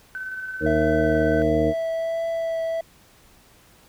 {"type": "tone with tremolo", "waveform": "sine", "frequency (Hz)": 1523, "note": "F#6", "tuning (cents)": 50, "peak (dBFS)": -28, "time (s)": [0.15, 1.42], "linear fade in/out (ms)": 0, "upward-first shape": "square", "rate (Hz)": 18, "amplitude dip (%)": 30}
{"type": "harmonic tone", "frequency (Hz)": 77.6, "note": "D#2", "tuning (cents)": -4, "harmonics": [1, 2, 3, 4, 6, 7], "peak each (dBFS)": [-28, -28, -29, -23, -23, -29], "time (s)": [0.6, 1.74], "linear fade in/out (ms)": 50}
{"type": "tone with vibrato", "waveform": "triangle", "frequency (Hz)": 659.3, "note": "E5", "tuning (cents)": 0, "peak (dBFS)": -21, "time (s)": [0.66, 2.81], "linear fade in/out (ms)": 5, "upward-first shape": "triangle", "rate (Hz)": 1.4, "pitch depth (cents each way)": 13}
{"effects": ["pink hiss -54 dBFS RMS until 3.88 s"]}